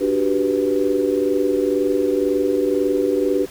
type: chord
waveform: sine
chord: G major seventh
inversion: second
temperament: equal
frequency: 293.7 / 370 / 392 / 493.9 Hz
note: D4 / F#4 / G4 / B4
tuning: 0 / 0 / 0 / 0 cents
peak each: -22 / -23 / -20 / -22 dBFS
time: 0-3.46 s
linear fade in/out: 20 ms
effects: pink hiss -41 dBFS RMS until 3.5 s

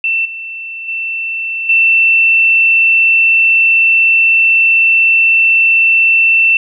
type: tone with level steps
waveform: sine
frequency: 2681 Hz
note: E7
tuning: 29 cents sharp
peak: -11 / -22 / -16 / -6 dBFS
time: 0.04-6.57 s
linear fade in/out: 2 ms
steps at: 0.25 / 0.88 / 1.69 s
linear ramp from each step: 5 ms
effects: none

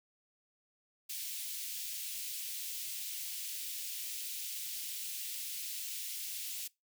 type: high-pass noise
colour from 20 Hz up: white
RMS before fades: -41 dBFS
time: 1.09-6.68 s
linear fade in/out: 10 ms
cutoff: 2500 Hz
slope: 24 dB/octave
effects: noise-tail reverb RT60 0.2 s tail -22 dB re dry

